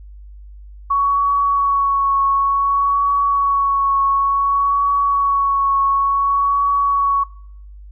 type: tone with vibrato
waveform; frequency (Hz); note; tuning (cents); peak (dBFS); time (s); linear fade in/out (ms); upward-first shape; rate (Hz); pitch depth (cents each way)
sine; 1116; C#6; +11; -13; 0.9-7.24; 10; triangle; 0.56; 20
effects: noise-tail reverb RT60 0.7 s tail -22 dB re dry + added 50 Hz sine -35 dBFS peak until 7.91 s